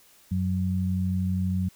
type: tone pair together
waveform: sine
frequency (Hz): 92.5 / 185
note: F#2 / F#3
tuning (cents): 0 / 0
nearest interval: octave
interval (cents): 1200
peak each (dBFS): -26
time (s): 0.31-1.69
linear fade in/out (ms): 10
effects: white hiss -57 dBFS RMS until 1.75 s